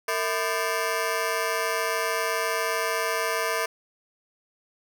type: ring-modulated tone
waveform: 15% pulse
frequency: 553 Hz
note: C#5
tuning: 4 cents flat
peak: -15 dBFS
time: 0.08-3.66 s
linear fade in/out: 5 ms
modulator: 96.2 Hz
effects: none